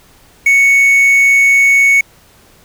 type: tone with quantisation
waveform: triangle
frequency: 2219 Hz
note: C#7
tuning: 1 cent sharp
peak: -4 dBFS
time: 0.46-2.01 s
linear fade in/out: 5 ms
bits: 5
effects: pink hiss -46 dBFS RMS until 2.64 s